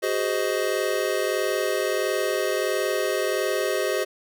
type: chord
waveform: square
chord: Ab dominant seventh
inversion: third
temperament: just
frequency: 373.8 / 415.3 / 519.1 / 623 Hz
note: Gb4 / Ab4 / C5 / Eb5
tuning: +18 / 0 / -14 / +2 cents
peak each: -29 dBFS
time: 0.02-4.05 s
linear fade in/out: 20 ms
effects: none